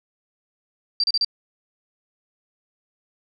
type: tone bursts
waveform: sine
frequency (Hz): 4699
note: D8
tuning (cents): 0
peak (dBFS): -17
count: 4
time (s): 1-1.247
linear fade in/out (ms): 2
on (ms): 37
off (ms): 33
effects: none